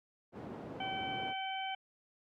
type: low-pass noise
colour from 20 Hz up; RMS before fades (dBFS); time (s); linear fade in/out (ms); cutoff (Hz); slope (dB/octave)
white; -45; 0.32-1.34; 50; 510; 12
type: harmonic tone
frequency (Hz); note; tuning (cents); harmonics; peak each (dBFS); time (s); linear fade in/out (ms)
768; G5; -36; 1 / 2 / 3 / 4; -38 / -47 / -44 / -43; 0.8-1.75; 5
effects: high-pass 100 Hz 12 dB/octave